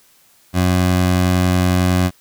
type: tone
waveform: 20% pulse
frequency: 90.9 Hz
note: F#2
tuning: 30 cents flat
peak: -8 dBFS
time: 0.53-2.11 s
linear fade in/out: 50 ms
effects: white hiss -53 dBFS RMS until 2.2 s